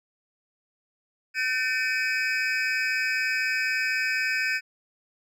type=tone cluster; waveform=triangle; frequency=1530 / 1794 / 2292 / 2532 / 5040 Hz; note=G6 / A6 / D7 / D#7 / D#8; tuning=-42 / +33 / -43 / +30 / +21 cents; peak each=-27 / -28 / -29 / -28 / -35 dBFS; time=1.34-4.61 s; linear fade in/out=50 ms; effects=none